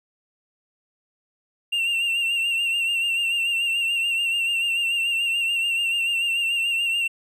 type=tone with vibrato; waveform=triangle; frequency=2754 Hz; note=F7; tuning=25 cents flat; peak=-19 dBFS; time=1.72-7.08 s; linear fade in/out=10 ms; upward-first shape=sine; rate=6.9 Hz; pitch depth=44 cents each way; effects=none